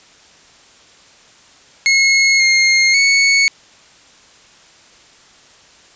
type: tone with pitch steps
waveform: sawtooth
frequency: 2170 / 2132 / 2215 Hz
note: C#7 / C7 / C#7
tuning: -37 / +32 / -2 cents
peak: -6 dBFS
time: 1.86-3.48 s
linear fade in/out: 0 ms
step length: 540 ms
effects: white hiss -46 dBFS RMS until 5.95 s + resampled to 16000 Hz